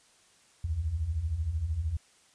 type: beating tone pair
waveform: sine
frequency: 70.2 / 83.2 Hz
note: C#2 / E2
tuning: +22 / +17 cents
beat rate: 13 Hz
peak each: -35 / -29 dBFS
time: 0.64-1.97 s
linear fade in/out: 5 ms
effects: white hiss -62 dBFS RMS until 2.34 s + resampled to 22050 Hz